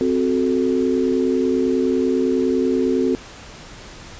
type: chord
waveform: sine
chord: F# diminished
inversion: second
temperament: equal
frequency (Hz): 261.6 / 370 / 440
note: C4 / F#4 / A4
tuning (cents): 0 / 0 / 0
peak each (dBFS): -19 / -20 / -22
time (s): 0.01-3.15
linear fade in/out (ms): 0
effects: pink hiss -39 dBFS RMS until 4.19 s + resampled to 16000 Hz